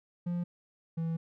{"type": "tone pair in turn", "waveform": "triangle", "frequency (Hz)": [174.61, 164.24], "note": ["F3", "E3"], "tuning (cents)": [0, -6], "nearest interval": "minor second", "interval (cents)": 106, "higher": "first", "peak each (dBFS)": -28, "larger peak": "neither", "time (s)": [[0.26, 0.44], [0.97, 1.17]], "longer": "second", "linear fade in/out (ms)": 10, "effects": []}